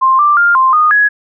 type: tone with pitch steps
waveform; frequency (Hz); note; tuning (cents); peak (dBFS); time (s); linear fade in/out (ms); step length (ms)
sine; 1053 / 1180 / 1402 / 1048 / 1231 / 1675; C6 / D6 / F6 / C6 / D#6 / G#6; +11 / +8 / +6 / +2 / -19 / +14; -6; 0.01-1.09; 20; 180
effects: none